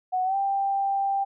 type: tone with pitch glide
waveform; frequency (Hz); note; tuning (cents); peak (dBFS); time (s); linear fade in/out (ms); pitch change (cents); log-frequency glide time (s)
sine; 740 to 788.5; F#5 to G5; 0 to +10; -22; 0.12-1.25; 20; +110; 0.24-0.36
effects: none